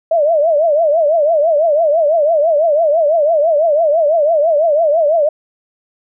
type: tone with vibrato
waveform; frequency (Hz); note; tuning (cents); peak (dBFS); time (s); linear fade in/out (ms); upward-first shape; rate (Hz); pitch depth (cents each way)
sine; 625; D#5; +8; -9; 0.11-5.29; 5; triangle; 6; 180
effects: none